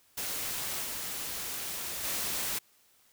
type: noise with level steps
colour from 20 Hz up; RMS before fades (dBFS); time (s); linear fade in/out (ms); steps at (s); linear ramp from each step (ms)
white; -35 / -37 / -33; 0.17-2.59; 10; 0.83 / 2.03; 20
effects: white hiss -65 dBFS RMS until 3.12 s